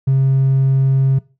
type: tone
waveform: triangle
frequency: 134.4 Hz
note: C3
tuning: 47 cents sharp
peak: -7 dBFS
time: 0.07-1.19 s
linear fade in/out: 10 ms
effects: noise-tail reverb RT60 0.3 s tail -22 dB re dry + tanh soft clip ceiling -7 dBFS